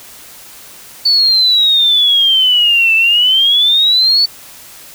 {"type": "exponential two-way sweep", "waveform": "sine", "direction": "down then up", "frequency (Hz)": [4503, 2637, 4503], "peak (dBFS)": -7, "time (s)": [1.05, 4.26], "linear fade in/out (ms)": 10, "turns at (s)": 2.95, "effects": ["white hiss -36 dBFS RMS until 4.94 s"]}